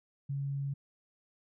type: tone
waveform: sine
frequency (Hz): 139.3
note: C#3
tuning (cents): +9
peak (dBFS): -32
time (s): 0.29-0.74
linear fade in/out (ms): 10
effects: none